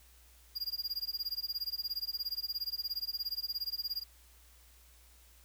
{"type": "tone with tremolo", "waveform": "square", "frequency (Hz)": 4826, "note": "D8", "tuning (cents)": 46, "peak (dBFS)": -32, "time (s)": [0.55, 4.04], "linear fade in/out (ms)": 20, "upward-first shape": "sine", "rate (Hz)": 17, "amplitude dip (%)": 100, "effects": ["added 60 Hz sine -60 dBFS peak until 5.44 s", "white hiss -63 dBFS RMS until 5.44 s"]}